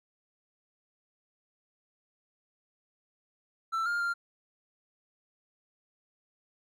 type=tone with pitch steps; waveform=triangle; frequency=1334 / 1407 / 1393 Hz; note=E6 / F6 / F6; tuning=+20 / +12 / -5 cents; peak=-26 dBFS; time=3.72-4.14 s; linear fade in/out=20 ms; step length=140 ms; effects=none